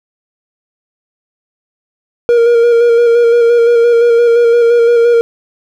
triangle tone with vibrato, 470.3 Hz, A#4, 15 cents sharp, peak -3 dBFS, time 2.29-5.21 s, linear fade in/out 0 ms, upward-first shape square, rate 5.8 Hz, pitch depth 21 cents each way, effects none

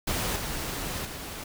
pink noise with level steps, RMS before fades -29 / -33 / -38 dBFS, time 0.07-1.44 s, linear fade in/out 5 ms, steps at 0.36 / 1.05 s, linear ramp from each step 2 ms, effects none

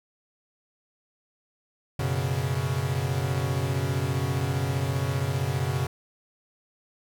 45% pulse chord, F# suspended fourth, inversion none, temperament equal, 92.5 / 123.47 / 138.59 Hz, F#2 / B2 / C#3, 0 / 0 / 0 cents, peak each -31 / -29 / -28 dBFS, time 1.99-5.87 s, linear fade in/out 5 ms, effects 10-bit

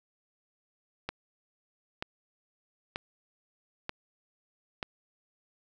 click train, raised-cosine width 0.3 ms, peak -17 dBFS, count 5, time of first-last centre 1.09-4.828 s, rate 1.07 Hz, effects none

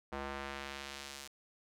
square tone with band-pass filter sweep, 69.3 Hz, C#2, in tune, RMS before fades -44 dBFS, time 0.12-1.28 s, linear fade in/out 10 ms, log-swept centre 960 to 6900 Hz, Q 0.73, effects none

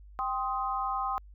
sine chord, C minor, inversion second, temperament just, 784.9 / 1046.5 / 1255.8 Hz, G5 / C6 / Eb6, +2 / 0 / +16 cents, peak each -33 dBFS, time 0.19-1.18 s, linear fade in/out 0 ms, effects added 50 Hz sine -48 dBFS peak until 1.34 s

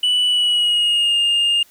sine tone with pitch glide, 2964 to 2822 Hz, F#7 to F7, +2 to +17 cents, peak -11 dBFS, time 0.03-1.63 s, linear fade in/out 5 ms, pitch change -85 cents, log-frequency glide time 0.27-1.18 s, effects tanh soft clip ceiling -13 dBFS + white hiss -52 dBFS RMS until 1.7 s

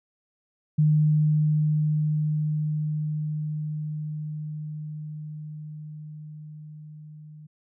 sine tone with level ramp, 152.4 Hz, D#3, 36 cents flat, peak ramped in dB -16 to -42 dBFS, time 0.78-7.47 s, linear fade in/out 10 ms, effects none

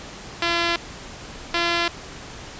5% pulse tone pair in turn, 340.6 / 341.8 Hz, F4 / F4, -43 / -37 cents, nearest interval unison, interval 6 cents, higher second, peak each -8 dBFS, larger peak neither, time 0.42-0.76 / 1.54-1.88 s, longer neither, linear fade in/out 2 ms, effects pink hiss -38 dBFS RMS until 2.59 s + resampled to 16000 Hz

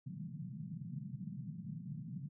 pink band-pass noise, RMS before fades -45 dBFS, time 0.06-2.29 s, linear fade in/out 10 ms, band 130 to 200 Hz, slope 48 dB/octave, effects none

